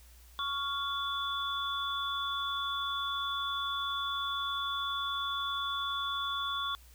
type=tone cluster; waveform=sine; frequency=1115 / 1395 / 3454 Hz; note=C#6 / F6 / A7; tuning=+10 / -2 / -33 cents; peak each=-35 / -39 / -35 dBFS; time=0.39-6.75 s; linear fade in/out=0 ms; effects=added 60 Hz sine -54 dBFS peak until 6.94 s + white hiss -61 dBFS RMS until 6.94 s